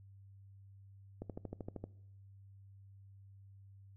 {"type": "click train", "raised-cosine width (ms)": 2, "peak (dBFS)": -29, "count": 9, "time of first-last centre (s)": [1.22, 1.84], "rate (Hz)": 12.9, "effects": ["noise-tail reverb RT60 0.8 s tail -21 dB re dry", "added 98 Hz sine -55 dBFS peak until 3.96 s"]}